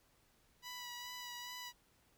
10% pulse tone with vibrato, 981 Hz, B5, 12 cents flat, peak -37 dBFS, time 0.62-1.73 s, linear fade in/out 50 ms, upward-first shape sine, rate 2.4 Hz, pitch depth 20 cents each way, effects pink hiss -72 dBFS RMS until 2.17 s

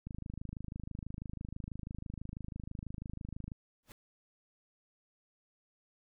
click train, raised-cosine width 5 ms, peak -29 dBFS, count 91, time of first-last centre 0.07-3.518 s, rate 26.1 Hz
pink noise with exponential growth, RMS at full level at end -48 dBFS, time 3.83-3.92 s, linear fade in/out 1 ms, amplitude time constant 18 ms
effects none

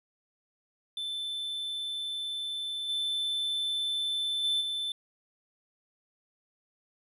triangle tone with level steps, 3529 Hz, A7, 4 cents sharp, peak -31 / -27 / -24 / -29 dBFS, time 0.97-4.92 s, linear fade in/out 2 ms, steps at 2.88 / 4.43 / 4.6 s, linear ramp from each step 20 ms, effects resampled to 32000 Hz

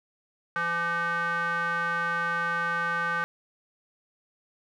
square tone with band-pass filter, 170 Hz, F3, 46 cents flat, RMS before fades -28 dBFS, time 0.56-3.24 s, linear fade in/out 0 ms, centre 1400 Hz, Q 8.2, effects none

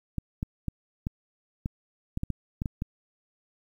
clicks, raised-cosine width 5 ms, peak -17 dBFS, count 11, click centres 0.183 / 0.429 / 0.683 / 1.069 / 1.659 / 2.174 / 2.234 / 2.303 / 2.619 / 2.658 / 2.821 s, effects 9-bit

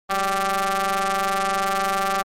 sawtooth ring-modulated tone, 197.3 Hz, G3, 11 cents sharp, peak -13 dBFS, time 0.09-2.23 s, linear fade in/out 20 ms, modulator 975 Hz, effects MP3 64 kbps

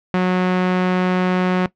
sawtooth tone with low-pass filter, 182.9 Hz, F#3, 20 cents flat, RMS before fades -17 dBFS, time 0.14-1.66 s, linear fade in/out 0 ms, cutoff 2400 Hz, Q 0.88, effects noise-tail reverb RT60 0.1 s tail -18 dB re dry

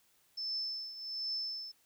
sine tone with tremolo, 5274 Hz, E8, in tune, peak -33 dBFS, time 0.37-1.72 s, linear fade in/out 10 ms, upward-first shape triangle, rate 1.3 Hz, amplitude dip 75%, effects white hiss -70 dBFS RMS until 1.85 s

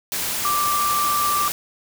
sine tone in noise, 1174.7 Hz, D6, in tune, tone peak -19 dBFS, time 0.45-1.48 s, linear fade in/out 0 ms, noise white, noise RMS -25 dBFS, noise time 0.12-1.52 s, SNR +3 dB, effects none

